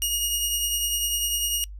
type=tone with tremolo; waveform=15% pulse; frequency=2869 Hz; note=F7; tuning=46 cents sharp; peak=-14 dBFS; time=0.02-1.64 s; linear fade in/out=0 ms; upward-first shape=triangle; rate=10 Hz; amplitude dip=40%; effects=noise-tail reverb RT60 0.1 s tail -25 dB re dry + added 50 Hz sine -36 dBFS peak until 1.79 s